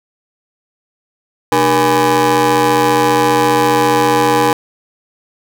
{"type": "ring-modulated tone", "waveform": "25% pulse", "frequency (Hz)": 174.61, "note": "F3", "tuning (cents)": 0, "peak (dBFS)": -3, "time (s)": [1.52, 4.53], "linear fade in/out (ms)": 2, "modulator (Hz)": 651, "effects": []}